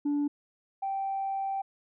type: tone pair in turn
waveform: sine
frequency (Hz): 290 / 780.3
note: D4 / G5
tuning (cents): -22 / -8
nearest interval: octave + perfect fourth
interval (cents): 1714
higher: second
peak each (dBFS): -23 / -28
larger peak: first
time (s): 0.05-0.28 / 0.82-1.62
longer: second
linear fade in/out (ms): 10
effects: tanh soft clip ceiling -24 dBFS